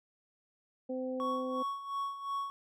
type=harmonic tone; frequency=257.3 Hz; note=C4; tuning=29 cents flat; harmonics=1 / 2 / 3; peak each=-37 / -36 / -51 dBFS; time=0.89-1.63 s; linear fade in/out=10 ms
type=tone with tremolo; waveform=triangle; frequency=1112 Hz; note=C#6; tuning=5 cents sharp; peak=-30 dBFS; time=1.2-2.5 s; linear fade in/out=0 ms; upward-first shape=sine; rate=2.8 Hz; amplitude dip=70%
effects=none